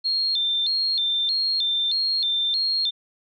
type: tone with vibrato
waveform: sine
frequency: 3900 Hz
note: B7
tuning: 23 cents flat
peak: -20 dBFS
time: 0.04-2.91 s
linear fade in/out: 20 ms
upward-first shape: square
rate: 1.6 Hz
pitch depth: 150 cents each way
effects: none